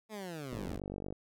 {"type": "linear sweep", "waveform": "15% pulse", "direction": "down", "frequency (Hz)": [222.6, 58], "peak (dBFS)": -34, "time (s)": [0.09, 0.8], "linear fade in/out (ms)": 50}
{"type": "click train", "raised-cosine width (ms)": 2, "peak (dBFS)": -27, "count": 30, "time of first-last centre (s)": [0.53, 1.125], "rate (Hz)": 48.7}
{"effects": []}